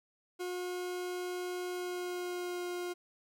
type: tone with pitch glide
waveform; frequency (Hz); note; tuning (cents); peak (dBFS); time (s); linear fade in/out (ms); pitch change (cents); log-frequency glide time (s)
40% pulse; 360 to 355; F#4 to F4; -47 to +28; -35; 0.39-2.94; 20; -25; 1.71-2.67
effects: none